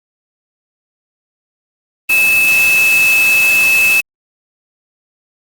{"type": "tone in noise", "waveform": "sine", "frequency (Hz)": 2607, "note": "E7", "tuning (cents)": -20, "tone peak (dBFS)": -8, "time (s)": [2.09, 4.01], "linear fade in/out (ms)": 10, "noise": "white", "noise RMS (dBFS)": -20, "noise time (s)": [2.09, 4.01], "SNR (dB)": 9, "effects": ["Opus 32 kbps"]}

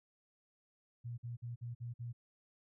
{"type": "tone bursts", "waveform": "sine", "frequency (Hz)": 119.2, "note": "A#2", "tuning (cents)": 39, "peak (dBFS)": -40, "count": 6, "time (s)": [1.04, 2.13], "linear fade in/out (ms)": 20, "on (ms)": 140, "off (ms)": 50, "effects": []}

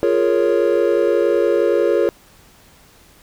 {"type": "chord", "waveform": "triangle", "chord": "Bb minor seventh", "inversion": "second", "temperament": "equal", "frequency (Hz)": [349.2, 415.3, 466.2, 554.4], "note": ["F4", "Ab4", "Bb4", "Db5"], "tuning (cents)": [0, 0, 0, 0], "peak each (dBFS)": -17, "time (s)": [0.03, 2.09], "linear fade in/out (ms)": 0, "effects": ["pink hiss -49 dBFS RMS until 3.22 s"]}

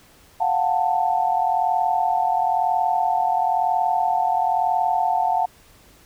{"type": "tone cluster", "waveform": "sine", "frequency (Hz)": [710, 751, 887], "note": ["F5", "F#5", "A5"], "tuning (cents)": [28, 26, 14], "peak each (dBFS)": -22, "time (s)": [0.4, 5.46], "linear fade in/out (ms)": 10, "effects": ["pink hiss -52 dBFS RMS until 6.05 s"]}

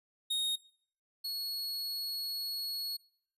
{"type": "tone pair in turn", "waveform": "45% pulse", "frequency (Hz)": [3729, 4347], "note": ["A#7", "C#8"], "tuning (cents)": [0, -35], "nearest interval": "minor third", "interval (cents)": 265, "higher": "second", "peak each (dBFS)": [-30, -34], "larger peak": "first", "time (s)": [[0.3, 0.56], [1.24, 2.97]], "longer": "second", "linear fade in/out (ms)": 10, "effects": ["noise-tail reverb RT60 0.6 s tail -22 dB re dry", "resampled to 32000 Hz"]}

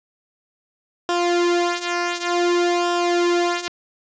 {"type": "tone with flanger", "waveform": "sawtooth", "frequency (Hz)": 349.2, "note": "F4", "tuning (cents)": 0, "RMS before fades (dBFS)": -20, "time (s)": [1.09, 3.68], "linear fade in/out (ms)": 0, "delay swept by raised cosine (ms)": [0.46, 3.16], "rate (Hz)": 0.55, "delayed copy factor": -0.75, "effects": ["resampled to 16000 Hz", "8-bit"]}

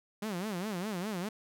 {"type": "tone with vibrato", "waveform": "sawtooth", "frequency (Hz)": 194.9, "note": "G3", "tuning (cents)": -10, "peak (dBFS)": -30, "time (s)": [0.22, 1.29], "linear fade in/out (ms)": 5, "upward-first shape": "sine", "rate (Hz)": 4.9, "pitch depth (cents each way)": 220, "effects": []}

